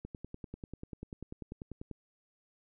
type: click train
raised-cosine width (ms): 3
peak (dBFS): -29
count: 20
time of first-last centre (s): 0.05-1.913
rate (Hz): 10.2
effects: none